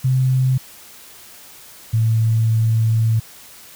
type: tone pair in turn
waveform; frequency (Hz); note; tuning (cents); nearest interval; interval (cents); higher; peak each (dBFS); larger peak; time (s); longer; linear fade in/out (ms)
sine; 129.9 / 112.12; C3 / A2; -12 / +33; minor third; 255; first; -13; neither; 0.04-0.58 / 1.93-3.2; second; 10
effects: white hiss -42 dBFS RMS until 3.75 s